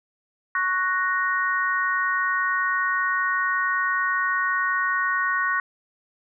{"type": "chord", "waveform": "sine", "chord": "F# major", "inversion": "second", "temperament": "equal", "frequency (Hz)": [1108.7, 1480, 1864.7], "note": ["C#6", "F#6", "A#6"], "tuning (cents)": [0, 0, 0], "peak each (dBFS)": -25, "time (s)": [0.55, 5.6], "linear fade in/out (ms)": 2, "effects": []}